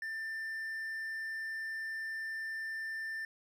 triangle tone, 1785 Hz, A6, 24 cents sharp, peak -35 dBFS, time 0.02-3.25 s, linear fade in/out 2 ms, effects none

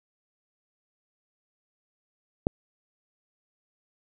click, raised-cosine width 2 ms, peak -9 dBFS, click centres 2.469 s, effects none

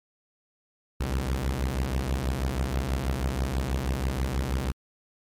sawtooth beating tone pair, 61.74 / 67.94 Hz, B1 / C#2, 0 / -34 cents, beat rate 6.2 Hz, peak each -25 / -24 dBFS, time 1-4.72 s, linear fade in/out 10 ms, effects MP3 96 kbps

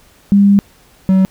sine / triangle tone pair in turn, 200.4 / 189.62 Hz, G3 / F#3, +38 / +43 cents, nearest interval minor second, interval 95 cents, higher first, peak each -5 dBFS, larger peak neither, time 0.32-0.59 / 1.09-1.25 s, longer first, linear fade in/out 0 ms, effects pink hiss -48 dBFS RMS until 1.3 s

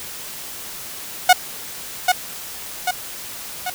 sawtooth tone with echo, 730 Hz, F#5, 24 cents flat, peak -3 dBFS, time 1.29-1.33 s, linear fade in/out 5 ms, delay 790 ms, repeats 3, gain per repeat -5 dB, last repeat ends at 3.7 s, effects white hiss -33 dBFS RMS until 3.74 s

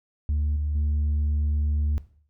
sine tone with level steps, 74.3 Hz, D2, 21 cents sharp, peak -19 / -22 / -18 dBFS, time 0.29-1.98 s, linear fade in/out 0 ms, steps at 0.56 / 0.75 s, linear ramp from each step 5 ms, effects noise-tail reverb RT60 0.5 s tail -17 dB re dry + tanh soft clip ceiling -20 dBFS

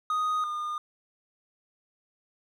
triangle tone pair in turn, 1244.5 / 1216.1 Hz, D#6 / D#6, 0 / -40 cents, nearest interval unison, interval 40 cents, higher first, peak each -23 / -28 dBFS, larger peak first, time 0.1-0.44 / 0.44-0.78 s, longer neither, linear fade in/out 2 ms, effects none

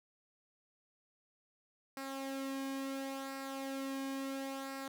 sawtooth tone with flanger, 270.6 Hz, C#4, 42 cents flat, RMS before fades -41 dBFS, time 1.97-4.88 s, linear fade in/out 2 ms, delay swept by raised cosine 0.3 to 1.5 ms, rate 0.72 Hz, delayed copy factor -0.5, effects none

